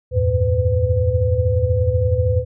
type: tone cluster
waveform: sine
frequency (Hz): 81 / 93.4 / 109.7 / 504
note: E2 / F#2 / A2 / B4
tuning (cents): -30 / +17 / -5 / +35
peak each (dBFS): -20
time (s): 0.11-2.45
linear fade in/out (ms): 50
effects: none